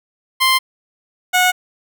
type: tone pair in turn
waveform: 15% pulse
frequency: 1046.5 / 730.9 Hz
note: C6 / F#5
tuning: 0 / -21 cents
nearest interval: tritone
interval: 621 cents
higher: first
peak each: -5 dBFS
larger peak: neither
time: 0.4-0.59 / 1.33-1.52 s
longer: neither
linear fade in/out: 20 ms
effects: none